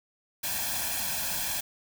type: noise with comb filter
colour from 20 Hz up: white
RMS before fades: -31 dBFS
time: 0.43-1.61 s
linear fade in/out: 10 ms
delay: 1.2 ms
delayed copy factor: +0.75
effects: none